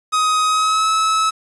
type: tone with pitch glide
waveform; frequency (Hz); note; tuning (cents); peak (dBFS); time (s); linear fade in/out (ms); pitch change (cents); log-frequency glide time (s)
45% pulse; 1258 to 1296.4; D#6 to E6; +19 to -29; -14; 0.12-1.31; 20; +52; 0.45-0.9
effects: resampled to 24000 Hz + 7-bit